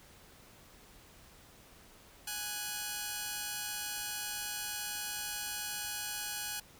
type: tone pair together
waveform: 5% pulse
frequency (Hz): 830 / 1478.9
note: G#5 / F#6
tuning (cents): -1 / -1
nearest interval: minor seventh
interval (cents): 1000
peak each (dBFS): -28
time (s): 2.27-6.6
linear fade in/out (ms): 5
effects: pink hiss -58 dBFS RMS until 6.79 s